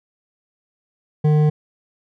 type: tone with hard clipping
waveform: sine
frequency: 151.4 Hz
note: D#3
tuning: 47 cents flat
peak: -14 dBFS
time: 1.24-1.5 s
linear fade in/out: 10 ms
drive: 9 dB
effects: none